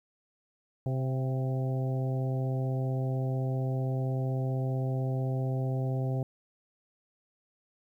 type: harmonic tone with a mistuned harmonic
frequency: 130.81 Hz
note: C3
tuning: in tune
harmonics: 1 / 2 / 3 / 4 / 5 / 6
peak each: -28 / -39 / -40 / -41 / -42 / -46 dBFS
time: 0.86-6.23 s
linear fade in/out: 2 ms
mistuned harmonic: 5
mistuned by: +27 cents
effects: 11-bit